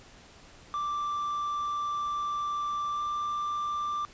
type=tone with pitch glide; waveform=triangle; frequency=1174.7 to 1182.2 Hz; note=D6 to D6; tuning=0 to +11 cents; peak=-27 dBFS; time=0.74-4.05 s; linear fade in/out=0 ms; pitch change=+11 cents; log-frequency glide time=2.94-3.01 s; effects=pink hiss -53 dBFS RMS until 4.13 s + resampled to 16000 Hz

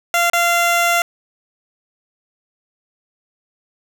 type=tone with dropouts; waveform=15% pulse; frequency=690 Hz; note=F5; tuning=21 cents flat; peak=-7 dBFS; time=0.14-1.02 s; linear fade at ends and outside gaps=1 ms; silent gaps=0.299-0.333 s; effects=none

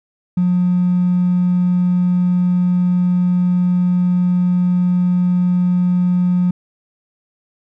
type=tone with hard clipping; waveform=triangle; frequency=179.2 Hz; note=F3; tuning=45 cents sharp; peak=-12 dBFS; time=0.37-6.51 s; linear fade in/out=5 ms; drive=3 dB; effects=none

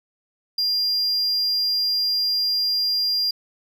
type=tone; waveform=triangle; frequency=4800 Hz; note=D8; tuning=37 cents sharp; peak=-18 dBFS; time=0.58-3.31 s; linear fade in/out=5 ms; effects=none

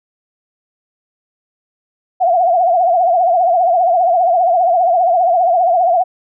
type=tone with vibrato; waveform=sine; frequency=706 Hz; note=F5; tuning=19 cents sharp; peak=-9 dBFS; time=2.2-6.04 s; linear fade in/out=20 ms; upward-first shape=triangle; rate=15 Hz; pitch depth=130 cents each way; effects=none

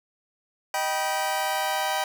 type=chord; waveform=sawtooth; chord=Eb augmented; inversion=none; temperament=just; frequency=622.3 / 777.8 / 972.3 Hz; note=Eb5 / G5 / B5; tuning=0 / -14 / -27 cents; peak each=-27 / -23 / -26 dBFS; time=0.74-2.04 s; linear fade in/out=2 ms; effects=none

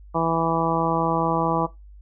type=harmonic tone; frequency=164.81 Hz; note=E3; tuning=in tune; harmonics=1 / 2 / 3 / 4 / 5 / 6 / 7; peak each=-27 / -27 / -27 / -27 / -27 / -27 / -27 dBFS; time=0.14-1.67 s; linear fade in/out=20 ms; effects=noise-tail reverb RT60 0.2 s tail -19 dB re dry + added 50 Hz sine -42 dBFS peak until 2.01 s

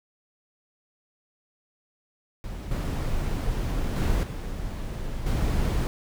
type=noise with level steps; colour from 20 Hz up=brown; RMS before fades=-34 / -27 / -23 / -32 / -24 dBFS; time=2.44-5.87 s; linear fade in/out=0 ms; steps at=2.71 / 3.96 / 4.23 / 5.26 s; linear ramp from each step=5 ms; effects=none

